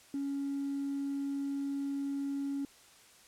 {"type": "tone with hard clipping", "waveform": "sine", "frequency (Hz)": 278.8, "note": "C#4", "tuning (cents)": 10, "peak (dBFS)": -33, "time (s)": [0.14, 2.65], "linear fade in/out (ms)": 2, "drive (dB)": 1, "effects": ["white hiss -59 dBFS RMS until 3.27 s", "low-pass 10000 Hz 12 dB/octave"]}